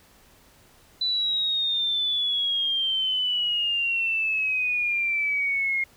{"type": "exponential sweep", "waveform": "sine", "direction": "down", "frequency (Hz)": [4000, 2136], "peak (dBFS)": -22, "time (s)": [1.01, 5.84], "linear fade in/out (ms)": 5, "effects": ["pink hiss -56 dBFS RMS until 5.96 s"]}